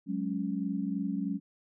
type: chord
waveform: sine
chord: F# suspended second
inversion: none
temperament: just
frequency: 185 / 208.1 / 277.5 Hz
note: F#3 / G#3 / C#4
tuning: 0 / +4 / +2 cents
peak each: -34 dBFS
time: 0.06-1.4 s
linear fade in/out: 50 ms
effects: none